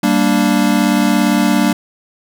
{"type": "chord", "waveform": "square", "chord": "G minor", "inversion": "none", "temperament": "equal", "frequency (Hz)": [196, 233.1, 293.7], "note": ["G3", "Bb3", "D4"], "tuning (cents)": [0, 0, 0], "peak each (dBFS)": -16, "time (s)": [0.03, 1.73], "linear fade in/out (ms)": 5, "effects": []}